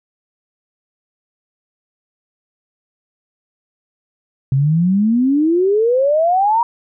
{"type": "exponential sweep", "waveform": "sine", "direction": "up", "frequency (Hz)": [130, 961], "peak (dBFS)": -11, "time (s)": [4.52, 6.63], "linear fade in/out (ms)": 2, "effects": []}